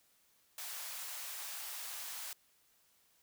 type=high-pass noise; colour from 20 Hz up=white; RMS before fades=-44 dBFS; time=0.58-2.33 s; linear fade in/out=2 ms; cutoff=650 Hz; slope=24 dB/octave; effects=white hiss -71 dBFS RMS until 3.22 s